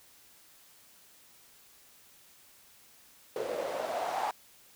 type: noise with band-pass filter sweep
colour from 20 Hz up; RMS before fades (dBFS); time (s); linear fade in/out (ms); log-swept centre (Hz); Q
white; -34; 3.36-4.31; 2; 460 to 830; 6.4
effects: white hiss -59 dBFS RMS until 4.75 s